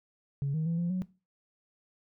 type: tone with pitch steps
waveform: sine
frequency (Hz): 139.8 / 157.8 / 167.2 / 172.7 / 184.1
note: C#3 / D#3 / E3 / F3 / F#3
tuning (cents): +15 / +25 / +25 / -19 / -8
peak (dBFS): -26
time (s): 0.42-1.02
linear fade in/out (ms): 0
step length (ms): 120
effects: noise-tail reverb RT60 0.3 s tail -20 dB re dry + tanh soft clip ceiling -25 dBFS